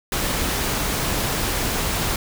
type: noise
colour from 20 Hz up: pink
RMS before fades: -23 dBFS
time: 0.12-2.16 s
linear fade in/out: 2 ms
effects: none